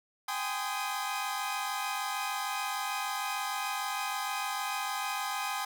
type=chord; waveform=sawtooth; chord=Ab major seventh; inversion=third; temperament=equal with one note detuned; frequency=784 / 830.6 / 1026.7 / 1244.5 Hz; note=G5 / Ab5 / C6 / Eb6; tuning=0 / 0 / -33 / 0 cents; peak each=-34 dBFS; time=0.28-5.65 s; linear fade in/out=5 ms; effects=none